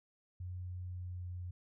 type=tone with pitch glide; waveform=sine; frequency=90.4 to 89.46 Hz; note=F#2 to F2; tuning=-40 to +42 cents; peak=-40 dBFS; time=0.4-1.51 s; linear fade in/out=5 ms; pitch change=-18 cents; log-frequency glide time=0.76-1.29 s; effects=none